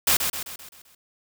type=noise with echo; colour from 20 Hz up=white; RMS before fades=-19 dBFS; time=0.07-0.17 s; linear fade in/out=5 ms; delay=130 ms; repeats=6; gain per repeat=-6 dB; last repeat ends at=0.95 s; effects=none